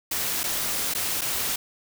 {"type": "noise with dropouts", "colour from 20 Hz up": "white", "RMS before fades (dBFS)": -27, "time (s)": [0.11, 1.56], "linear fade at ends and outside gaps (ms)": 5, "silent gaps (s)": [[0.434, 0.438], [0.938, 0.948], [1.211, 1.216]], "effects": []}